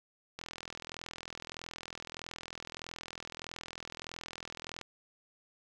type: click train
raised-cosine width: 0.2 ms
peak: -24 dBFS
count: 185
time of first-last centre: 0.39-4.813 s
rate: 41.6 Hz
effects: none